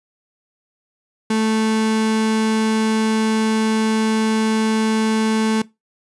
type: tone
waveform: 35% pulse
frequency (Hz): 219.7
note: A3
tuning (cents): -2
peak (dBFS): -14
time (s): 1.3-5.62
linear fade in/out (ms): 5
effects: noise-tail reverb RT60 0.2 s tail -20 dB re dry + resampled to 24000 Hz